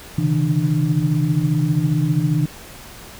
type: tone cluster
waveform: sine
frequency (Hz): 132.6 / 145.1 / 160.1 / 300.3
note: C3 / D3 / D#3 / D4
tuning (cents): +23 / -21 / +50 / +39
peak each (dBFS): -22 / -22 / -18 / -24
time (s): 0.18-2.46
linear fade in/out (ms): 5
effects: pink hiss -39 dBFS RMS until 3.19 s